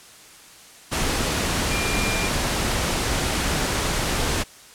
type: tone in noise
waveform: sine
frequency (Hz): 2394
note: D7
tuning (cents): +33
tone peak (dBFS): -28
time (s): 1.7-2.29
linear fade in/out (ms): 20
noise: pink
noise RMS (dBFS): -23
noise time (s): 0.91-4.44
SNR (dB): -8
effects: white hiss -46 dBFS RMS until 4.74 s + low-pass 10000 Hz 12 dB/octave